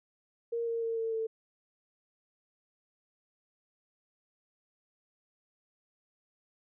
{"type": "tone with pitch steps", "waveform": "sine", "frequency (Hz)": [466.2, 461.1, 456.1, 451.1, 446.2], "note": ["A#4", "A#4", "A#4", "A4", "A4"], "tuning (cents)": [0, -19, -38, 43, 24], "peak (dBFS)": -30, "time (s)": [0.52, 1.27], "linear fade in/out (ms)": 10, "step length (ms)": 150, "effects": []}